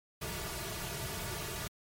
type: noise with comb filter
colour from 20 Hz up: pink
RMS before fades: -39 dBFS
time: 0.21-1.68 s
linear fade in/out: 10 ms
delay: 3.8 ms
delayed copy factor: -0.9
effects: MP3 64 kbps